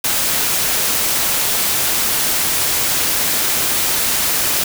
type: noise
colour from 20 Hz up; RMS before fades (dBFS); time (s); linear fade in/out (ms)
white; -17; 0.04-4.64; 5
effects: none